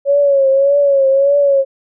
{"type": "tone with vibrato", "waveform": "sine", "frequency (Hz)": 554.4, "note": "C#5", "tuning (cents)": 0, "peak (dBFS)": -8, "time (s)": [0.05, 1.65], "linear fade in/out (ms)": 50, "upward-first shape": "triangle", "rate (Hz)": 1.7, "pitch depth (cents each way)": 67, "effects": []}